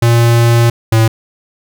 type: tone pair in turn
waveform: square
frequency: 117.4 / 112.28 Hz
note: A#2 / A2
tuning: +13 / +36 cents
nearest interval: minor second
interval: 77 cents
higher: first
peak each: -7 dBFS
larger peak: neither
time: 0.02-0.7 / 0.92-1.08 s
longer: first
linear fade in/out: 5 ms
effects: none